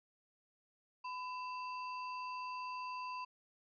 sine tone with sample-and-hold, 1004 Hz, B5, 28 cents sharp, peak -40 dBFS, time 1.04-3.25 s, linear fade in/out 10 ms, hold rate 3675 Hz, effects resampled to 11025 Hz

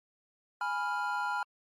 triangle chord, F diminished, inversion first, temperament equal, 830.6 / 987.8 / 1396.9 Hz, Ab5 / Cb6 / F6, 0 / 0 / 0 cents, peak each -33 / -33 / -32 dBFS, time 0.61-1.43 s, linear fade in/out 2 ms, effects MP3 64 kbps

